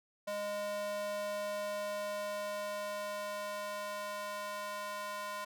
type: tone with high-pass filter sweep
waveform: square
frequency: 205.5 Hz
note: G#3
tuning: 18 cents flat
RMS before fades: -39 dBFS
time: 0.27-5.45 s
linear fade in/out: 10 ms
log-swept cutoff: 550 to 890 Hz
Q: 2.3
effects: none